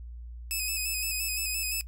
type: tone with vibrato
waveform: 10% pulse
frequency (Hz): 2558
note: D#7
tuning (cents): +47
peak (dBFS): -21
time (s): 0.51-1.81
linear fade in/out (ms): 0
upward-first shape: square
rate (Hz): 5.8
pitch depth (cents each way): 35
effects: noise-tail reverb RT60 0.1 s tail -19 dB re dry + added 59 Hz sine -39 dBFS peak until 1.87 s